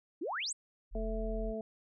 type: exponential sweep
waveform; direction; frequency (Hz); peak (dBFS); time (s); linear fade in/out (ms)
sine; up; 280.1 to 8910; -34; 0.21-0.53; 10
type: tone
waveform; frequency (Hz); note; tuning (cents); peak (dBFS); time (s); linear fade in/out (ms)
sine; 41.2; E1; 0; -35; 0.91-1.54; 50
type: harmonic tone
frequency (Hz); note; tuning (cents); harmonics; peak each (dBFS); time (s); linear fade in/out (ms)
220; A3; 0; 1 / 2 / 3; -40 / -40 / -40; 0.95-1.61; 2
effects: none